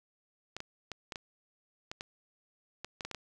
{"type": "clicks", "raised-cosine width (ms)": 0.2, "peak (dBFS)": -22, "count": 12, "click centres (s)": [0.566, 0.604, 0.917, 1.122, 1.158, 1.915, 2.009, 2.846, 3.008, 3.05, 3.113, 3.147], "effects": []}